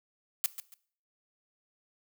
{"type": "noise with echo", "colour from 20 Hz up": "blue", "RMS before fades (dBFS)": -27, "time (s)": [0.44, 0.46], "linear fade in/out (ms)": 0, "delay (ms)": 140, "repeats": 2, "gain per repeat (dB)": -12, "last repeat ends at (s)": 0.74, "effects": ["noise-tail reverb RT60 0.5 s tail -18 dB re dry"]}